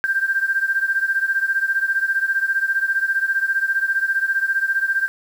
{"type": "beating tone pair", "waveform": "sine", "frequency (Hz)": [1576, 1591], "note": ["G6", "G6"], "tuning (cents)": [9, 25], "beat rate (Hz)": 15, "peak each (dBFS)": [-19, -22], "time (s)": [0.04, 5.08], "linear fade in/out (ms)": 0, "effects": ["7-bit"]}